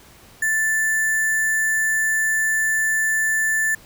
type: tone with sample-and-hold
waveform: sine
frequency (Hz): 1760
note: A6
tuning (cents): 0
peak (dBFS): -17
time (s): 0.42-3.75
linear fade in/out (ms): 5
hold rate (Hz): 8820
effects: pink hiss -48 dBFS RMS until 3.85 s